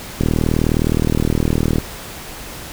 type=click train; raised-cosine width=3 ms; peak=-3 dBFS; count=63; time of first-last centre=0.21-1.784 s; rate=39.4 Hz; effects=pink hiss -32 dBFS RMS until 2.72 s